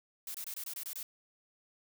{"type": "noise bursts", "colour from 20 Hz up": "blue", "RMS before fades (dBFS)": -41, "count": 8, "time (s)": [0.27, 1.03], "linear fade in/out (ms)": 2, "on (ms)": 74, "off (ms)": 24, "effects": []}